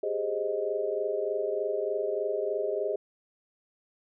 sine chord, Ab major seventh, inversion third, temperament equal with one note detuned, 392 / 415.3 / 527.8 / 622.3 Hz, G4 / Ab4 / C5 / Eb5, 0 / 0 / +15 / 0 cents, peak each -34 / -31 / -35 / -32 dBFS, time 0.03-2.96 s, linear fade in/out 5 ms, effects none

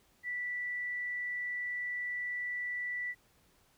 sine tone, 1965 Hz, B6, 9 cents flat, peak -34 dBFS, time 0.23-3.15 s, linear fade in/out 50 ms, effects pink hiss -68 dBFS RMS until 3.77 s

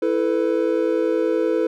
triangle chord, E suspended fourth, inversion none, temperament equal with one note detuned, 329.6 / 440 / 499.6 Hz, E4 / A4 / B4, 0 / 0 / +20 cents, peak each -20 dBFS, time 0.02-1.67 s, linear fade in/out 5 ms, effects none

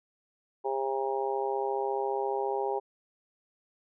harmonic tone, 134.5 Hz, C3, 48 cents sharp, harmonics 3 / 4 / 5 / 6 / 7, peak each -31 / -36 / -40 / -33 / -37 dBFS, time 0.64-2.8 s, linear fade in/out 20 ms, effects none

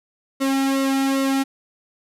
sawtooth tone with flanger, 270.6 Hz, C#4, 42 cents flat, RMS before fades -20 dBFS, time 0.4-1.44 s, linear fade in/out 20 ms, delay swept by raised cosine 1.2 to 1.96 ms, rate 2.5 Hz, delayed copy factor -0.7, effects resampled to 32000 Hz

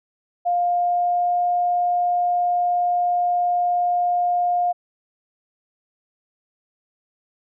sine tone with pitch glide, 704 to 708.5 Hz, F5 to F5, +14 to +25 cents, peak -17 dBFS, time 0.45-4.73 s, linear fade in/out 20 ms, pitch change +11 cents, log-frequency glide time 0.6-1.44 s, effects none

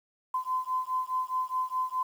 sine beating tone pair, 1022 / 1026.8 Hz, C6 / C6, -41 / -33 cents, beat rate 4.8 Hz, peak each -31 dBFS, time 0.34-2.03 s, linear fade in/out 5 ms, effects 9-bit

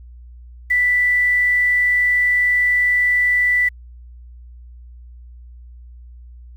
sine tone with quantisation, 1975.5 Hz, B6, in tune, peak -13 dBFS, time 0.7-3.69 s, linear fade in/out 10 ms, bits 7, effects added 60 Hz sine -37 dBFS peak until 6.56 s

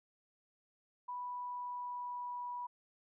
sine tone with pitch glide, 986 to 976.9 Hz, B5 to B5, -3 to -19 cents, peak -39 dBFS, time 1.08-2.67 s, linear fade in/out 10 ms, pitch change -16 cents, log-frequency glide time 1.2-2.49 s, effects none

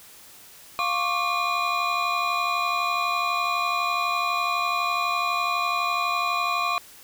triangle tone cluster, 700 / 1091 / 1163 / 2431 / 4014 Hz, F5 / C#6 / D6 / D#7 / B7, +4 / -28 / -17 / -41 / +27 cents, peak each -29 / -25 / -25 / -28 / -33 dBFS, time 0.79-6.78 s, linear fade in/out 0 ms, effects white hiss -48 dBFS RMS until 7.03 s

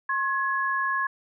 sine tone pair together, 1075 / 1682 Hz, C6 / G#6, +47 / +22 cents, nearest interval minor sixth, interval 775 cents, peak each -26 dBFS, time 0.09-1.07 s, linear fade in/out 5 ms, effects none

